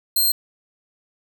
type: tone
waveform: 5% pulse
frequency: 4186 Hz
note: C8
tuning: in tune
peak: -9 dBFS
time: 0.16-0.32 s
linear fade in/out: 5 ms
effects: none